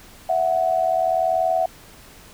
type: tone pair together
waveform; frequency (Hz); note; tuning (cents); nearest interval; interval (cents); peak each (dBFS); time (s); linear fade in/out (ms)
sine; 659.3 / 740; E5 / F#5; 0 / 0; major second; 200; -20; 0.29-1.66; 5
effects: pink hiss -46 dBFS RMS until 2.33 s